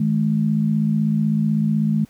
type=tone pair together; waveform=sine; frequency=157.28 / 213.3 Hz; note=D#3 / G#3; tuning=+19 / +46 cents; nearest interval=perfect fourth; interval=527 cents; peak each=-20 / -18 dBFS; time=0-2.05 s; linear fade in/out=5 ms; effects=pink hiss -55 dBFS RMS until 2.09 s